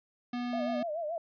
square tone, 243.8 Hz, B3, 22 cents flat, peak -33 dBFS, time 0.33-0.83 s, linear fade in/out 5 ms
sine tone with vibrato, 640 Hz, D#5, 49 cents sharp, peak -32 dBFS, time 0.53-1.18 s, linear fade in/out 2 ms, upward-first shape sine, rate 7 Hz, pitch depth 130 cents each way
effects resampled to 11025 Hz

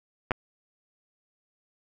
clicks, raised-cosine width 0.5 ms, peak -11 dBFS, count 2, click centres 0.309 / 0.317 s, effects none

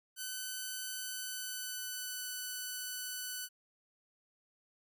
5% pulse tone with pitch glide, 1512 to 1494.6 Hz, F#6 to F#6, +37 to +17 cents, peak -28 dBFS, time 0.16-3.49 s, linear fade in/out 50 ms, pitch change -20 cents, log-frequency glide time 0.94-2.24 s, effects none

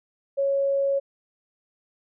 sine tone, 553 Hz, C#5, 4 cents flat, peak -20 dBFS, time 0.37-1 s, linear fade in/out 20 ms, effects none

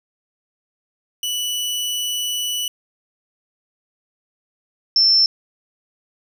sawtooth / sine tone pair in turn, 2960 / 5349 Hz, F#7 / E8, 0 / +24 cents, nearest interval minor seventh, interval 1024 cents, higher second, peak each -18 / -11 dBFS, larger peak second, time 1.23-2.68 / 4.96-5.26 s, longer first, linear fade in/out 2 ms, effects none

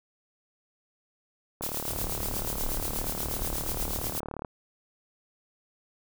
click train, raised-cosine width 1 ms, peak -21 dBFS, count 106, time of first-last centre 1.61-4.448 s, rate 37 Hz
blue noise with tremolo, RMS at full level -32 dBFS, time 1.62-4.2 s, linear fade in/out 5 ms, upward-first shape sine, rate 8.3 Hz, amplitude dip 55%
brown noise, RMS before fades -36 dBFS, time 1.88-4.18 s, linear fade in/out 5 ms
effects none

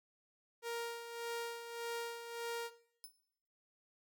sawtooth tone with tremolo, 467.7 Hz, A#4, 6 cents sharp, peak -34 dBFS, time 0.62-2.71 s, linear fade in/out 50 ms, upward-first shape sine, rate 1.7 Hz, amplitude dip 60%
10% pulse tone with exponential decay, 5260 Hz, E8, 5 cents flat, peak -38 dBFS, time 3.04-3.16 s, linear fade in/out 0 ms, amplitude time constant 24 ms
effects noise-tail reverb RT60 0.7 s tail -17 dB re dry

